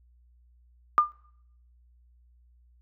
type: tone with exponential decay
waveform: sine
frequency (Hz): 1203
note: D6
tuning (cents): +41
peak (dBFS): -12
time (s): 0.98-1.12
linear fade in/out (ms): 0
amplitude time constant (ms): 30
effects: noise-tail reverb RT60 0.7 s tail -25 dB re dry + added 60 Hz sine -57 dBFS peak until 2.81 s